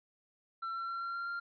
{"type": "tone with pitch steps", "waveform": "triangle", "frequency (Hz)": [1347, 1355.6, 1364.2, 1372.9, 1381.7, 1390.5], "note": ["E6", "E6", "F6", "F6", "F6", "F6"], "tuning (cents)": [37, 48, -41, -30, -19, -8], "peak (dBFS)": -34, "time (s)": [0.62, 1.4], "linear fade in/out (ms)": 10, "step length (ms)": 130, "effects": ["resampled to 11025 Hz"]}